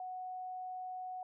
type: tone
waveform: sine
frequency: 739 Hz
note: F#5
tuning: 2 cents flat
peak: -40 dBFS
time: 0-1.23 s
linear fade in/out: 2 ms
effects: none

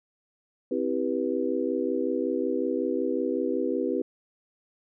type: chord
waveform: sine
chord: C major seventh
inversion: none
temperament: just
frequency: 261.6 / 327 / 392.4 / 490.5 Hz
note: C4 / E4 / G4 / B4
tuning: 0 / -14 / +2 / -12 cents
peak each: -30 dBFS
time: 0.71-4.02 s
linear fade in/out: 5 ms
effects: none

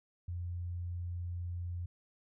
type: tone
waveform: sine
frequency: 87.6 Hz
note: F2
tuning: 6 cents sharp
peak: -36 dBFS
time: 0.28-1.86 s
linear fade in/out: 5 ms
effects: none

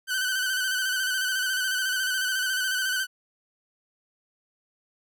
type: tone with vibrato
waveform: sawtooth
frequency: 1520 Hz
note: F#6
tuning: 46 cents sharp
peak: -21 dBFS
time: 0.07-3.07 s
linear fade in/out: 50 ms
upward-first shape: square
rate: 14 Hz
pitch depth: 38 cents each way
effects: none

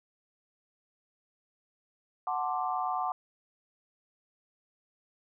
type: chord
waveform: sine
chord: D dominant seventh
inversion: first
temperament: equal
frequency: 740 / 880 / 1046.5 / 1174.7 Hz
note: F#5 / A5 / C6 / D6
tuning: 0 / 0 / 0 / 0 cents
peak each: -32 / -36 / -36 / -35 dBFS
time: 2.27-3.12 s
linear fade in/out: 2 ms
effects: none

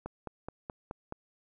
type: click train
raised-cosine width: 1 ms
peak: -24 dBFS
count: 6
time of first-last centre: 0.06-1.124 s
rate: 4.7 Hz
effects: none

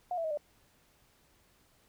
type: tone with pitch steps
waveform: sine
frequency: 718 / 663 / 631 / 592 Hz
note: F5 / E5 / D#5 / D5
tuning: +48 / +10 / +24 / +14 cents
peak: -31 dBFS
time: 0.11-0.374 s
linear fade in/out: 2 ms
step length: 66 ms
effects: pink hiss -67 dBFS RMS until 1.88 s

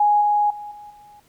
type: tone with level steps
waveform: sine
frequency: 830.6 Hz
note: G#5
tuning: in tune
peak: -13 / -15 / -31 / -37 / -44 dBFS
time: 0-1.2 s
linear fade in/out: 5 ms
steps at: 0.21 / 0.5 / 0.71 / 0.9 s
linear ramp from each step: 5 ms
effects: pink hiss -59 dBFS RMS until 1.28 s

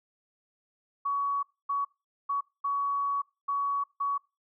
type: tone bursts at uneven times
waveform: sine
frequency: 1125 Hz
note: C#6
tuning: 25 cents sharp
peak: -26 dBFS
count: 6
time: 1.05-1.43 / 1.69-1.85 / 2.29-2.41 / 2.64-3.22 / 3.48-3.84 / 4-4.18 s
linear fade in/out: 10 ms
effects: noise-tail reverb RT60 0.3 s tail -24 dB re dry

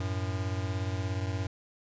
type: beating tone pair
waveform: square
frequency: 93.7 / 110.7 Hz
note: F#2 / A2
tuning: +22 / +11 cents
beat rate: 17 Hz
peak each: -32 / -36 dBFS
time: 0-1.47 s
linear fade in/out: 5 ms
effects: resampled to 16000 Hz

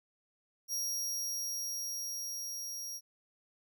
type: tone with level ramp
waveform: sawtooth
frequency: 5640 Hz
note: F8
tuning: 16 cents sharp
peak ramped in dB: -30 to -37 dBFS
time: 0.68-3.01 s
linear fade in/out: 50 ms
effects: none

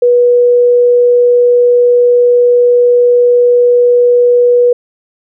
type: tone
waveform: sine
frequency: 486.5 Hz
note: B4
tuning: 26 cents flat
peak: -4 dBFS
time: 0.02-4.73 s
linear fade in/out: 5 ms
effects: none

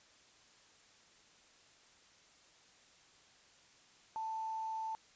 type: tone with quantisation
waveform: sine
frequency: 885 Hz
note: A5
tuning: 10 cents sharp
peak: -37 dBFS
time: 4.16-4.95 s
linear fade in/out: 0 ms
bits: 10
effects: white hiss -64 dBFS RMS until 5.15 s + resampled to 16000 Hz

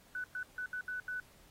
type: tone bursts at uneven times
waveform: sine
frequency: 1493 Hz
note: F#6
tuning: 15 cents sharp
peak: -36 dBFS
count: 6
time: 0.15-0.24 / 0.35-0.43 / 0.58-0.66 / 0.73-0.81 / 0.88-1 / 1.08-1.2 s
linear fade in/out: 2 ms
effects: pink hiss -63 dBFS RMS until 1.5 s + AAC 48 kbps

